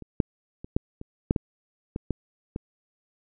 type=clicks; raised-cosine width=3 ms; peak=-27 / -7 / -25 / -9 / -25 / -7 / -11 / -16 / -13 / -17 dBFS; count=10; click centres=0.023 / 0.202 / 0.645 / 0.765 / 1.014 / 1.309 / 1.362 / 1.961 / 2.107 / 2.561 s; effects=none